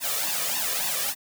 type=noise with flanger; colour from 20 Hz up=white; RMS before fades=-27 dBFS; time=0-1.15 s; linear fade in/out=50 ms; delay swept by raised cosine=1.1 to 1.73 ms; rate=3.5 Hz; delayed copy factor=+0.85; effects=high-pass 200 Hz 12 dB/octave